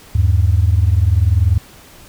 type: tone pair together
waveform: sine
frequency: 79.62 / 100 Hz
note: D#2 / G2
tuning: +40 / +35 cents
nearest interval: major third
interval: 395 cents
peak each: -12 dBFS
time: 0.15-1.58 s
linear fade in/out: 5 ms
effects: tanh soft clip ceiling -3 dBFS + pink hiss -42 dBFS RMS until 2.08 s